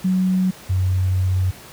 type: tone pair in turn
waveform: sine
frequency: 185.9 / 92.95 Hz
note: F#3 / F#2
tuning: +8 / +8 cents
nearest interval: octave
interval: 1200 cents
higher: first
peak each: -15 dBFS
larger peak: neither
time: 0.04-0.51 / 0.69-1.51 s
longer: second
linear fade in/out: 10 ms
effects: pink hiss -41 dBFS RMS until 1.72 s + high-pass 60 Hz 12 dB/octave